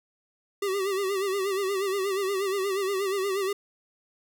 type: tone with vibrato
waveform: square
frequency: 390 Hz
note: G4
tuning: 9 cents flat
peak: -26 dBFS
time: 0.62-3.53 s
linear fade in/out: 5 ms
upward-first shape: sine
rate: 8.4 Hz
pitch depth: 75 cents each way
effects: none